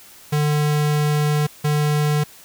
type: tone pair in turn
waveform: square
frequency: 149.2 / 149.2 Hz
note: D3 / D3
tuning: +28 / +28 cents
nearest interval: unison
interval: 0 cents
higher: neither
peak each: -17 dBFS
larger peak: neither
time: 0.32-1.47 / 1.64-2.24 s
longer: first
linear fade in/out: 10 ms
effects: white hiss -45 dBFS RMS until 2.44 s